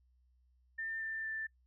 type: tone with pitch steps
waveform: sine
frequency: 1797 / 1783.6 / 1770.2 Hz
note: A6 / A6 / A6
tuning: +36 / +23 / +10 cents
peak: -37 dBFS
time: 0.78-1.47 s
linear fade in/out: 10 ms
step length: 230 ms
effects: noise-tail reverb RT60 0.1 s tail -24 dB re dry + added 62 Hz sine -67 dBFS peak until 1.66 s